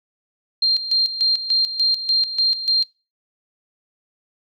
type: tone with tremolo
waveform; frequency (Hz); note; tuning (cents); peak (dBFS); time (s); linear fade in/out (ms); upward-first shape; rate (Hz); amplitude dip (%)
sine; 4186; C8; 0; -14; 0.62-2.84; 5; square; 3.4; 70
effects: noise-tail reverb RT60 0.3 s tail -25 dB re dry